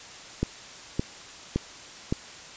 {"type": "click train", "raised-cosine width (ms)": 3, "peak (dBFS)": -11, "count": 4, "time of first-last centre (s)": [0.43, 2.125], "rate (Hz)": 1.77, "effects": ["white hiss -44 dBFS RMS until 2.56 s", "resampled to 16000 Hz"]}